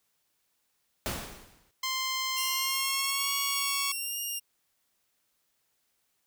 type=noise with exponential decay; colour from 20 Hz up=pink; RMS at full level=-30 dBFS; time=1.06-1.71 s; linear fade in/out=0 ms; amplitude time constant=140 ms
type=tone with pitch glide; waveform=10% pulse; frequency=1046.5 to 1115.2 Hz; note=C6 to C#6; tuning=0 to +10 cents; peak=-21 dBFS; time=1.83-3.92 s; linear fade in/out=5 ms; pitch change=+110 cents; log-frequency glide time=2.48-3.3 s
type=tone with vibrato; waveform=5% pulse; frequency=2773 Hz; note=F7; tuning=13 cents flat; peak=-24 dBFS; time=2.36-4.4 s; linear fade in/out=20 ms; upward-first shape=sine; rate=1.2 Hz; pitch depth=36 cents each way
effects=white hiss -75 dBFS RMS until 6.26 s